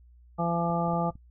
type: harmonic tone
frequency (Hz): 170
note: F3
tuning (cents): -46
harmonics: 1 / 2 / 3 / 4 / 5 / 7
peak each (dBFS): -28 / -37 / -34 / -32 / -32 / -34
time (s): 0.38-1.11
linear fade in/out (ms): 20
type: clicks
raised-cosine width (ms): 5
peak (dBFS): -35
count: 5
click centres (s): 0.7 / 0.88 / 0.934 / 1.107 / 1.155
effects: noise-tail reverb RT60 0.1 s tail -18 dB re dry + added 60 Hz sine -52 dBFS peak until 1.3 s